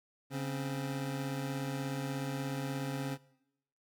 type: tone pair together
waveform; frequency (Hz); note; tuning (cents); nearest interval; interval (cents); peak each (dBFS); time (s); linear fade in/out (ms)
25% pulse; 138.98 / 261.3; C#3 / C4; +5 / -2; major seventh; 1093; -32 / -37; 0.3-3.18; 50
effects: noise-tail reverb RT60 0.8 s tail -21 dB re dry